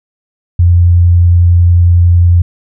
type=tone with vibrato; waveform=sine; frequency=87.1 Hz; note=F2; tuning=4 cents flat; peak=-3 dBFS; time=0.59-2.42 s; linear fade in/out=5 ms; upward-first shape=sine; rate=11 Hz; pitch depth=9 cents each way; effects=none